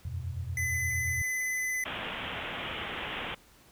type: chord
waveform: sine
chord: E suspended second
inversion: none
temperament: equal with one note detuned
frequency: 83.85 / 92.5 / 123.47 Hz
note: E2 / F#2 / B2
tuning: +30 / 0 / 0 cents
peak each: -36 / -38 / -38 dBFS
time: 0.05-1.22 s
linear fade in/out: 5 ms
type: tone with vibrato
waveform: square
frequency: 2019 Hz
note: B6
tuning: 38 cents sharp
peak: -30 dBFS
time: 0.57-1.84 s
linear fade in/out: 2 ms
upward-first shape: sine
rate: 18 Hz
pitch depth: 9 cents each way
type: low-pass noise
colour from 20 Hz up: white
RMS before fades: -37 dBFS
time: 1.85-3.35 s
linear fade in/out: 10 ms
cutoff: 3400 Hz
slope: 96 dB/octave
effects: pink hiss -59 dBFS RMS until 3.71 s